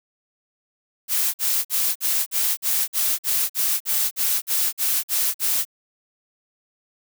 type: noise bursts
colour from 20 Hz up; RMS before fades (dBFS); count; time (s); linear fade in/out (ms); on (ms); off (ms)
blue; -21; 15; 1.08-5.652; 50; 260; 48
effects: none